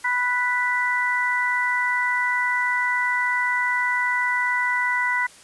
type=harmonic tone; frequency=493.9 Hz; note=B4; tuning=in tune; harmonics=2 / 3 / 4; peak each=-25 / -26 / -22 dBFS; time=0.04-5.27 s; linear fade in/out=10 ms; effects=white hiss -48 dBFS RMS until 5.43 s + resampled to 24000 Hz